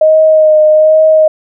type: tone with vibrato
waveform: sine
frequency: 622.3 Hz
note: D#5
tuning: in tune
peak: -3 dBFS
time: 0.01-1.28 s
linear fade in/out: 5 ms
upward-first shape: sine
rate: 1.2 Hz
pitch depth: 21 cents each way
effects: none